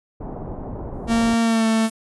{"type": "low-pass noise", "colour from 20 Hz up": "pink", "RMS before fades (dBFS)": -31, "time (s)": [0.2, 1.35], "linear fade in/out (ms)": 10, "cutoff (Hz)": 850, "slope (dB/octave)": 24}
{"type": "noise with exponential growth", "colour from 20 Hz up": "violet", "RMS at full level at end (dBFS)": -31, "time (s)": [0.93, 1.9], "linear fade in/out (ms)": 5, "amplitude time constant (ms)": 210}
{"type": "tone with pitch glide", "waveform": "45% pulse", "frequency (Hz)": [230, 222.8], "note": ["A#3", "A3"], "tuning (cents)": [-23, 22], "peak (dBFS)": -16, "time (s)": [1.07, 1.9], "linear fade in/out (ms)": 50, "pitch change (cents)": -55, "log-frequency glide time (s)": [1.41, 1.66]}
{"effects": ["resampled to 24000 Hz"]}